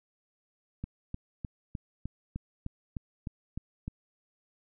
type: click train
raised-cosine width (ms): 5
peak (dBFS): -23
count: 11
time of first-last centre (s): 0.84-3.88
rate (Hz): 3.29
effects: none